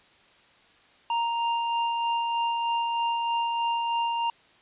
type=tone with tremolo; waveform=square; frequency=932.3 Hz; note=A#5; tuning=in tune; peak=-24 dBFS; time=1.1-4.3 s; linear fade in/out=2 ms; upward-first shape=sine; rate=3.2 Hz; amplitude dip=25%; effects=white hiss -58 dBFS RMS until 4.61 s + resampled to 8000 Hz